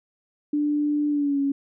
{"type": "tone with pitch glide", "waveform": "sine", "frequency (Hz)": [295, 278.4], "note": ["D4", "C#4"], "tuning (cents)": [8, 8], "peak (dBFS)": -20, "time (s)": [0.53, 1.52], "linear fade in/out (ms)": 5, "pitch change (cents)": -100, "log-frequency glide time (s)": [1.09, 1.4], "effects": []}